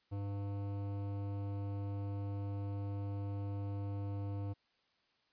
sine tone with hard clipping, 100.2 Hz, G2, 38 cents sharp, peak -39 dBFS, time 0.11-4.54 s, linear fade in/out 20 ms, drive 15 dB, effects white hiss -75 dBFS RMS until 5.32 s + resampled to 11025 Hz

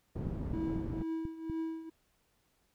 white low-pass noise, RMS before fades -38 dBFS, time 0.15-1.03 s, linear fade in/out 10 ms, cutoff 210 Hz, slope 12 dB/octave
click train, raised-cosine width 5 ms, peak -28 dBFS, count 6, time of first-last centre 0.27-1.499 s, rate 4.07 Hz
triangle tone with tremolo, 324 Hz, E4, 30 cents flat, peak -30 dBFS, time 0.53-1.9 s, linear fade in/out 10 ms, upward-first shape triangle, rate 2.1 Hz, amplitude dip 80%
effects pink hiss -74 dBFS RMS until 2.74 s

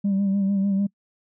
sine tone with vibrato, 197.2 Hz, G3, 11 cents sharp, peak -17 dBFS, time 0.04-0.87 s, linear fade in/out 10 ms, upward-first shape sine, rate 6.7 Hz, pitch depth 39 cents each way, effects noise-tail reverb RT60 0.1 s tail -26 dB re dry + tanh soft clip ceiling -17 dBFS

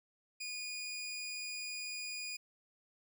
20% pulse tone, 2454 Hz, D#7, 25 cents flat, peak -35 dBFS, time 0.4-2.37 s, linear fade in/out 10 ms, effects none

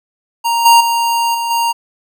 square tone with level steps, 932.3 Hz, A#5, in tune, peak -13 / -5 / -13 / -17 / -13 dBFS, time 0.44-1.73 s, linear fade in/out 20 ms, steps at 0.65 / 0.8 / 1.34 / 1.5 s, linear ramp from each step 10 ms, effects none

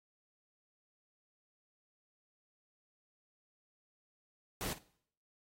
pink noise with echo, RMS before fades -39 dBFS, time 4.61-4.73 s, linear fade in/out 0 ms, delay 53 ms, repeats 1, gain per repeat -15 dB, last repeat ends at 4.783 s, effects noise-tail reverb RT60 0.6 s tail -20 dB re dry + AAC 48 kbps

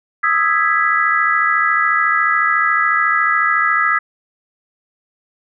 sine chord, E major seventh, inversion third, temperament equal, 1244.5 / 1318.5 / 1661.2 / 1975.5 Hz, D#6 / E6 / G#6 / B6, 0 / 0 / 0 / 0 cents, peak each -18 dBFS, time 0.23-3.99 s, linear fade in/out 10 ms, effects none

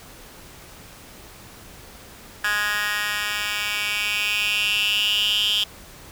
10% pulse tone with high-pass filter sweep, 207.7 Hz, G#3, in tune, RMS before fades -23 dBFS, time 2.44-5.64 s, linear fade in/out 5 ms, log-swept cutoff 1700 to 3200 Hz, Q 7.5, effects pink hiss -44 dBFS RMS until 6.11 s

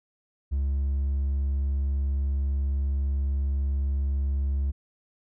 sine tone with hard clipping, 69.1 Hz, C#2, 5 cents flat, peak -24 dBFS, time 0.51-4.72 s, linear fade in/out 20 ms, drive 2 dB, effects none

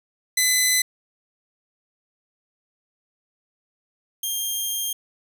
10% pulse tone pair in turn, 2014 / 3203 Hz, B6 / G7, +33 / +37 cents, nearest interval minor sixth, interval 804 cents, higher second, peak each -8 / -16 dBFS, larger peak first, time 0.37-0.82 / 4.23-4.93 s, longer second, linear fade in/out 5 ms, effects none

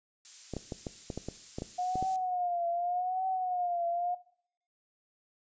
violet noise, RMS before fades -41 dBFS, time 0.25-2.16 s, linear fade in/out 0 ms
clicks, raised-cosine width 2 ms, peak -22 dBFS, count 11, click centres 0.537 / 0.567 / 0.722 / 0.868 / 1.102 / 1.176 / 1.286 / 1.585 / 1.621 / 1.956 / 2.026 s
sine tone with vibrato, 720 Hz, F#5, 47 cents flat, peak -29 dBFS, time 1.78-4.15 s, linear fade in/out 10 ms, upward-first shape triangle, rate 0.84 Hz, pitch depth 95 cents each way
effects noise-tail reverb RT60 0.6 s tail -18 dB re dry + resampled to 16000 Hz

